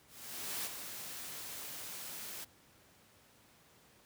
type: noise with ADSR envelope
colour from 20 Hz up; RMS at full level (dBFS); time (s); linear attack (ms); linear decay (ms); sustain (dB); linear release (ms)
white; -38; 0.07-2.45; 580; 30; -7; 14
effects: pink hiss -64 dBFS RMS until 4.05 s + high-pass 80 Hz 12 dB/octave